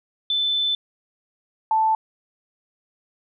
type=tone pair in turn; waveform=sine; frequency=3520 / 880 Hz; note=A7 / A5; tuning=0 / 0 cents; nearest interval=2 octaves; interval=2400 cents; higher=first; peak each=-19 / -16 dBFS; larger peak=second; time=0.3-0.75 / 1.71-1.95 s; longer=first; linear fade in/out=2 ms; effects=none